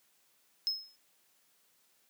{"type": "tone with exponential decay", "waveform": "triangle", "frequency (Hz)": 5170, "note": "E8", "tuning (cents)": -34, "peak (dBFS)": -25, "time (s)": [0.67, 0.96], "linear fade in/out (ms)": 0, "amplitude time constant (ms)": 63, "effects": ["white hiss -70 dBFS RMS until 2.09 s", "high-pass 150 Hz 12 dB/octave"]}